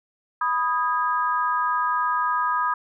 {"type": "chord", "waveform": "sine", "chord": "G# minor", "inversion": "first", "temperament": "equal with one note detuned", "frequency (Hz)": [987.8, 1244.5, 1633.6], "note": ["B5", "D#6", "G#6"], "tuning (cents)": [0, 0, -29], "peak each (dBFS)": [-24, -23, -29], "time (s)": [0.41, 2.74], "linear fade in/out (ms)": 5, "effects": []}